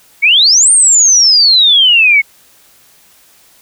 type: exponential two-way sweep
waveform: sine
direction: up then down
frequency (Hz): 2165 to 9000 to 2165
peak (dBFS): -4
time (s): 0.22-2.22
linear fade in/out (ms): 20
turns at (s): 0.71
effects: white hiss -46 dBFS RMS until 3.61 s